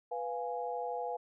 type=chord; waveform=sine; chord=F diminished; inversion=second; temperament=equal; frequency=493.9 / 698.5 / 830.6 Hz; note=Cb5 / F5 / Ab5; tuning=0 / 0 / 0 cents; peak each=-38 / -39 / -39 dBFS; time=0.11-1.17 s; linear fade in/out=10 ms; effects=none